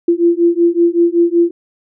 sine beating tone pair, 339.5 / 344.8 Hz, F4 / F4, -49 / -22 cents, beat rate 5.3 Hz, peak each -12 dBFS, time 0.08-1.51 s, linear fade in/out 5 ms, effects none

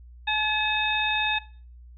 harmonic tone with a mistuned harmonic, 856 Hz, A5, 48 cents flat, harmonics 1 / 2 / 3 / 4, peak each -28 / -28 / -28 / -28 dBFS, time 0.27-1.39 s, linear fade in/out 10 ms, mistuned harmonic 4, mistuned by +120 cents, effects noise-tail reverb RT60 0.4 s tail -18 dB re dry + added 60 Hz sine -44 dBFS peak until 1.97 s

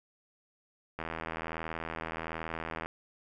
click train, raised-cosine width 0.5 ms, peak -21 dBFS, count 153, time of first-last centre 0.99-2.86 s, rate 81.3 Hz, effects none

